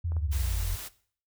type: linear sweep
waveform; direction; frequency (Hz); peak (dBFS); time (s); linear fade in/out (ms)
sine; down; 87.31 to 40.35; -27; 0.04-0.75; 10
type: clicks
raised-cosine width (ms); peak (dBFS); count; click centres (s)
1; -32; 2; 0.12 / 0.167
type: tone with vibrato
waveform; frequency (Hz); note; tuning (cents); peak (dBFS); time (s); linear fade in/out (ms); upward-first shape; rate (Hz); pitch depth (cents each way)
sine; 87.31; F2; 0; -32; 0.16-0.76; 5; square; 3.8; 12
type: noise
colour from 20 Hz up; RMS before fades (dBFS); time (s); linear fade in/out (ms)
white; -40; 0.31-0.89; 20
effects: noise-tail reverb RT60 0.5 s tail -18 dB re dry